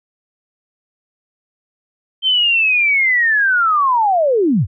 sine linear sweep, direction down, 3136 to 69.3 Hz, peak -11 dBFS, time 2.22-4.67 s, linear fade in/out 50 ms, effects none

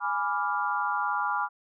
sine chord, G# diminished seventh, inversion none, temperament equal, 830.6 / 987.8 / 1174.7 / 1396.9 Hz, G#5 / B5 / D6 / F6, 0 / 0 / 0 / 0 cents, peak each -31 dBFS, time 0-1.49 s, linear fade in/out 50 ms, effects none

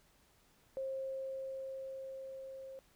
sine tone with level ramp, 533 Hz, C5, 32 cents sharp, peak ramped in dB -36 to -46 dBFS, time 0.77-2.79 s, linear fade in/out 0 ms, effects pink hiss -69 dBFS RMS until 2.95 s

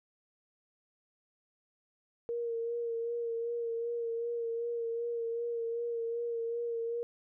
sine tone with vibrato, 466.2 Hz, A#4, in tune, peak -32 dBFS, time 2.29-7.03 s, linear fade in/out 0 ms, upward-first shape sine, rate 2.6 Hz, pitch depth 27 cents each way, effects none

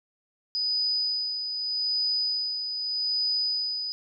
sine tone with tremolo, 4978 Hz, D#8, in tune, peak -23 dBFS, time 0.55-3.92 s, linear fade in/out 0 ms, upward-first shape sine, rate 0.82 Hz, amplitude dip 50%, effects none

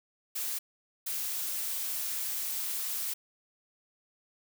blue noise bursts at uneven times, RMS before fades -34 dBFS, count 2, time 0.35-0.59 / 1.06-3.14 s, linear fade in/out 10 ms, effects none

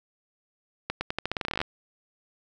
accelerating click train, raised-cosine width 0.3 ms, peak -12 dBFS, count 17, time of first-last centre 0.9-1.615 s, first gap 110 ms, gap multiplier 0.86, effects none

